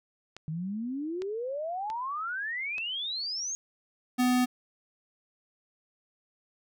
clicks, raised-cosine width 0.2 ms, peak -25 dBFS, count 4, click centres 0.366 / 1.22 / 1.901 / 2.782 s
sine exponential sweep, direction up, 151.2 to 6645 Hz, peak -31 dBFS, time 0.48-3.55 s, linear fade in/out 0 ms
square tone, 249.8 Hz, B3, 20 cents sharp, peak -23 dBFS, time 4.18-4.46 s, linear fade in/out 20 ms
effects none

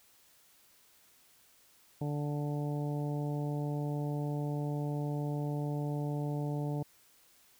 harmonic tone, 146.5 Hz, D3, 4 cents flat, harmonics 1 / 2 / 3 / 4 / 5 / 6, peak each -33 / -39 / -43 / -45 / -47 / -49 dBFS, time 2.01-6.83 s, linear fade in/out 5 ms, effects white hiss -64 dBFS RMS until 7.59 s

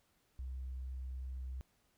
triangle tone with tanh clipping, 64.5 Hz, C2, 24 cents flat, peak -40 dBFS, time 0.39-1.61 s, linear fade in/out 0 ms, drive 5 dB, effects pink hiss -75 dBFS RMS until 1.97 s

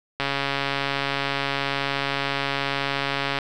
click train, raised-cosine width 0.3 ms, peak -8 dBFS, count 444, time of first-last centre 0.2-3.387 s, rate 139 Hz, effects none

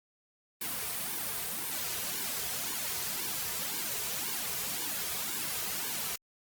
white noise with flanger, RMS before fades -35 dBFS, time 0.61-6.16 s, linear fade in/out 5 ms, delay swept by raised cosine 1.5 to 3.7 ms, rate 1.9 Hz, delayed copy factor -1, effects Opus 32 kbps

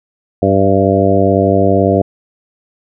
harmonic tone with a mistuned harmonic, 98 Hz, G2, in tune, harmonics 1 / 2 / 3 / 4 / 5 / 6 / 7, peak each -16 / -16 / -16 / -16 / -16 / -16 / -16 dBFS, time 0.42-2.02 s, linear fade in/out 5 ms, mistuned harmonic 7, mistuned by -16 cents, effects none

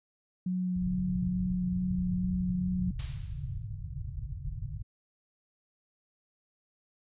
sine tone with vibrato, 181.8 Hz, F#3, 30 cents flat, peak -28 dBFS, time 0.46-2.91 s, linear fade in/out 5 ms, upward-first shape sine, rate 2.3 Hz, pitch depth 11 cents each way
white low-pass noise, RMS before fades -37 dBFS, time 0.75-4.83 s, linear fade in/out 20 ms, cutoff 150 Hz, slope 96 dB/octave
blue noise with exponential decay, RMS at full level -35 dBFS, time 2.99-3.68 s, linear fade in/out 5 ms, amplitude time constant 150 ms
effects resampled to 8000 Hz

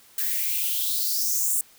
violet noise with high-pass filter sweep, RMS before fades -25 dBFS, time 0.18-1.61 s, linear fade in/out 2 ms, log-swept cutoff 1600 to 8400 Hz, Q 4.4, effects white hiss -54 dBFS RMS until 1.78 s

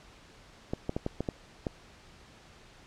clicks, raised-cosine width 2 ms, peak -17 dBFS, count 7, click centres 0.735 / 0.894 / 0.965 / 1.064 / 1.206 / 1.288 / 1.668 s, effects pink hiss -55 dBFS RMS until 2.86 s + low-pass 6000 Hz 12 dB/octave

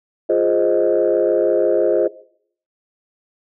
sine chord, F minor seventh, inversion none, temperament equal, 349.2 / 415.3 / 523.3 / 622.3 Hz, F4 / Ab4 / C5 / Eb5, 0 / 0 / 0 / 0 cents, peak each -18 dBFS, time 0.29-2.08 s, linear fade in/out 10 ms, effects noise-tail reverb RT60 0.6 s tail -18 dB re dry + tanh soft clip ceiling -6 dBFS

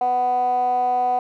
15% pulse tone with band-pass filter, 248.7 Hz, B3, 12 cents sharp, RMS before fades -20 dBFS, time 0.01-1.19 s, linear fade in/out 2 ms, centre 720 Hz, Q 8.1, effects none

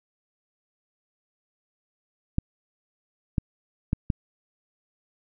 clicks, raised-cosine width 5 ms, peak -10 dBFS, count 4, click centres 2.384 / 3.382 / 3.931 / 4.102 s, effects none

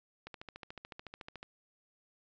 click train, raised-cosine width 0.3 ms, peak -29 dBFS, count 17, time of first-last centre 0.27-1.429 s, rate 13.8 Hz, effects resampled to 16000 Hz

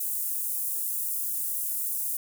pink high-pass noise, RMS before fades -30 dBFS, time 0-2.17 s, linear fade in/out 5 ms, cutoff 10000 Hz, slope 24 dB/octave, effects none

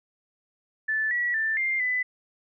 sine tone with pitch steps, 1751 / 1934 / 1774 / 2104 / 2001 Hz, A6 / B6 / A6 / C7 / B6, -9 / -37 / +14 / +9 / +22 cents, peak -23 dBFS, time 0.88-2.03 s, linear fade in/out 10 ms, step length 230 ms, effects none

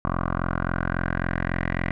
10% pulse tone with low-pass filter sweep, 43.65 Hz, F1, in tune, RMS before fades -26 dBFS, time 0.05-1.91 s, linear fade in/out 0 ms, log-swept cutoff 1200 to 2000 Hz, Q 4.8, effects none

